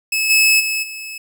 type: tone with level steps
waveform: sawtooth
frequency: 2593 Hz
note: E7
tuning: 29 cents flat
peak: -13 / -7 / -15 / -25 dBFS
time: 0.12-1.18 s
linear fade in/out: 5 ms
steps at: 0.29 / 0.59 / 0.82 s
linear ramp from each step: 20 ms
effects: none